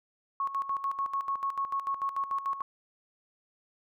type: tone with tremolo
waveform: sine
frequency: 1100 Hz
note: C#6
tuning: 14 cents flat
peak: -27 dBFS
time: 0.4-2.62 s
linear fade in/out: 2 ms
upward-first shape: square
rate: 6.8 Hz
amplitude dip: 70%
effects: none